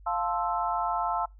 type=chord; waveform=sine; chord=F major seventh; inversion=none; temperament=equal; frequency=698.5 / 880 / 1046.5 / 1318.5 Hz; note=F5 / A5 / C6 / E6; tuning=0 / 0 / 0 / 0 cents; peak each=-31 / -30 / -33 / -32 dBFS; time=0.06-1.26 s; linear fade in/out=10 ms; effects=noise-tail reverb RT60 0.2 s tail -25 dB re dry + added 49 Hz sine -48 dBFS peak until 1.39 s